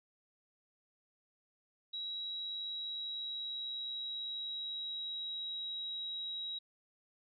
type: tone with pitch glide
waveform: sine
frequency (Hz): 3870 to 3843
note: B7 to B7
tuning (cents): -36 to -48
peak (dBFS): -38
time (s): 1.93-6.59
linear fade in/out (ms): 10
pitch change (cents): -12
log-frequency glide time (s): 2.15-5.61
effects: none